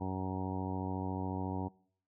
harmonic tone, 94 Hz, F#2, 28 cents sharp, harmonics 1 / 2 / 3 / 4 / 5 / 6 / 7 / 8 / 9 / 10, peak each -39 / -40 / -40 / -46 / -48 / -52 / -51 / -46 / -48 / -45 dBFS, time 0-1.69 s, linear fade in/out 20 ms, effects noise-tail reverb RT60 0.6 s tail -24 dB re dry

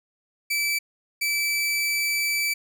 sawtooth tone bursts at uneven times, 2315 Hz, D7, 25 cents flat, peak -19 dBFS, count 2, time 0.5-0.79 / 1.21-2.54 s, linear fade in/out 10 ms, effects none

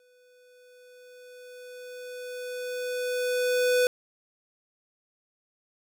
square tone with exponential growth, 497.4 Hz, B4, 12 cents sharp, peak -20 dBFS, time 0-3.87 s, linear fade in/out 1 ms, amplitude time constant 840 ms, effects none

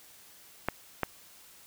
clicks, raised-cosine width 0.5 ms, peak -12 dBFS, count 2, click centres 0.686 / 1.033 s, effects white hiss -55 dBFS RMS until 1.66 s

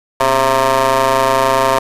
20% pulse ring-modulated tone, 130.81 Hz, C3, in tune, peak -3 dBFS, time 0.2-1.79 s, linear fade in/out 5 ms, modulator 798 Hz, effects resampled to 32000 Hz + 7-bit

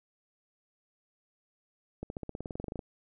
accelerating click train, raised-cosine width 2 ms, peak -24 dBFS, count 16, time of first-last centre 2.03-2.792 s, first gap 71 ms, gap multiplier 0.95, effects none

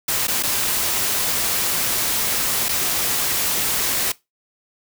white noise with dropouts, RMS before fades -21 dBFS, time 0.08-4.12 s, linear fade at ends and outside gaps 5 ms, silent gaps 0.271-0.28 / 0.426-0.433 / 2.685-2.69 s, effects noise-tail reverb RT60 0.2 s tail -20 dB re dry

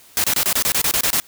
white noise bursts, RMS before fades -18 dBFS, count 11, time 0.17-1.2 s, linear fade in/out 0 ms, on 70 ms, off 26 ms, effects white hiss -48 dBFS RMS until 1.27 s

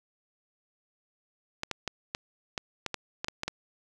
clicks, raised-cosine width 0.2 ms, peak -14 dBFS, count 11, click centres 1.634 / 1.713 / 1.877 / 2.149 / 2.578 / 2.863 / 2.943 / 3.245 / 3.284 / 3.434 / 3.48 s, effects none

